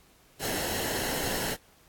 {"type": "noise with comb filter", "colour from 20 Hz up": "pink", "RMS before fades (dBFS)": -31, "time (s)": [0.39, 1.57], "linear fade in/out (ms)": 50, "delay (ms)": 0.84, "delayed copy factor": -0.55, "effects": ["pink hiss -60 dBFS RMS until 1.88 s", "AAC 64 kbps"]}